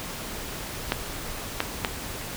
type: clicks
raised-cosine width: 0.3 ms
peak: -6 dBFS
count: 3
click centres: 0.921 / 1.604 / 1.848 s
effects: pink hiss -35 dBFS RMS until 2.36 s